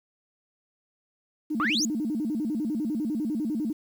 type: tone with vibrato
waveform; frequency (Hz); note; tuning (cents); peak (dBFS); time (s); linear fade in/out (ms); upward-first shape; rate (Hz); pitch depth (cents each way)
sine; 261.6; C4; 0; -25; 1.5-3.73; 10; square; 10; 270
type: exponential sweep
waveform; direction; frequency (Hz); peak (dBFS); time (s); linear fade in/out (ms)
sine; up; 1105 to 7000; -22; 1.6-1.85; 0
effects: tanh soft clip ceiling -18 dBFS + 9-bit